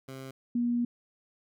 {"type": "tone pair in turn", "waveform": ["15% pulse", "sine"], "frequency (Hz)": [133, 239.6], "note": ["C3", "A#3"], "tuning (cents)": [29, 48], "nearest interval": "minor seventh", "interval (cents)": 1019, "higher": "second", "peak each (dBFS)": [-34, -25], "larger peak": "second", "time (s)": [[0.08, 0.31], [0.55, 0.85]], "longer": "second", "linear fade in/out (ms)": 5, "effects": []}